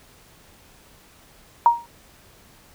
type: tone with exponential decay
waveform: sine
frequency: 941 Hz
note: A#5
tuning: 16 cents sharp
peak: -7 dBFS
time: 1.66-1.86 s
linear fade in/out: 1 ms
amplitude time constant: 43 ms
effects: pink hiss -52 dBFS RMS until 2.74 s